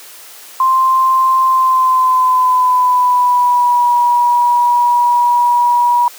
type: tone with pitch glide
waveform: sine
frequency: 1046.5 to 965.2 Hz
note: C6 to B5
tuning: 0 to -40 cents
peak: -8 dBFS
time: 0.6-6.08 s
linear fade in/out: 2 ms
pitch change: -140 cents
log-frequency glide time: 1.44-3.95 s
effects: white hiss -36 dBFS RMS until 6.18 s + high-pass 400 Hz 12 dB/octave